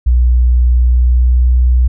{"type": "tone with pitch glide", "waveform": "sine", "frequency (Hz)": [61, 61.92], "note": ["B1", "B1"], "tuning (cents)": [-21, 5], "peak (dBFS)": -6, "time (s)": [0.06, 1.88], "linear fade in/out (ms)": 10, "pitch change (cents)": 26, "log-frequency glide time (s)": [0.75, 1.52], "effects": []}